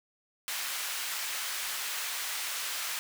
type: high-pass noise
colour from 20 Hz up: pink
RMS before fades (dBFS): -35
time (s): 0.48-2.99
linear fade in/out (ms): 0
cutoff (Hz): 1500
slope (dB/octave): 12
effects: none